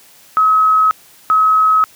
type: tone pair in turn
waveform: sine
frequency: 1279 / 1279 Hz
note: D#6 / D#6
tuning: +47 / +47 cents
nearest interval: unison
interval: 0 cents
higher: neither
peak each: -8 dBFS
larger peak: neither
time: 0.37-0.91 / 1.3-1.84 s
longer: neither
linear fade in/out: 0 ms
effects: white hiss -45 dBFS RMS until 1.95 s + high-pass 80 Hz 12 dB/octave